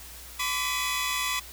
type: tone cluster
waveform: sawtooth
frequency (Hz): 1020 / 1154 / 1981 / 2513 / 3401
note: C6 / D6 / B6 / D#7 / G#7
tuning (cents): -44 / -31 / +5 / +17 / +40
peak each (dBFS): -30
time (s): 0.39-1.4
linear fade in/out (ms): 10
effects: added 60 Hz sine -48 dBFS peak until 1.52 s + white hiss -45 dBFS RMS until 1.52 s